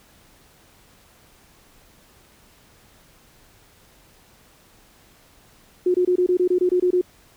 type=tone bursts; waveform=sine; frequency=361.1 Hz; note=F#4; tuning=42 cents flat; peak=-15 dBFS; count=11; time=5.86-7.013 s; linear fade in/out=5 ms; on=83 ms; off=24 ms; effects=pink hiss -54 dBFS RMS until 7.36 s